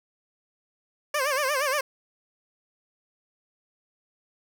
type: tone with vibrato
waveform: 15% pulse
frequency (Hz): 558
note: C#5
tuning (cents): +11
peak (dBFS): -17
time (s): 1.14-1.81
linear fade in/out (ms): 5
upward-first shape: sine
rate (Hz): 8.5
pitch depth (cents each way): 140
effects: none